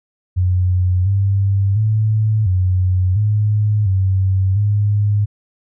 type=tone with pitch steps; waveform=sine; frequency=91.1 / 98.6 / 108.4 / 92.1 / 105.5 / 95.3 / 103.4 Hz; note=F#2 / G2 / A2 / F#2 / G#2 / G2 / G#2; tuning=-26 / +11 / -25 / -7 / +28 / -48 / -7 cents; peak=-12 dBFS; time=0.36-5.26 s; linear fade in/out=20 ms; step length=700 ms; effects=none